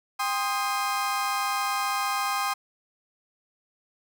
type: chord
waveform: 35% pulse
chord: C minor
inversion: second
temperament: equal with one note detuned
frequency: 798.6 / 1046.5 / 1244.5 Hz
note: G5 / C6 / Eb6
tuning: +32 / 0 / 0 cents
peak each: -28 dBFS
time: 0.19-2.54 s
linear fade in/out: 10 ms
effects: none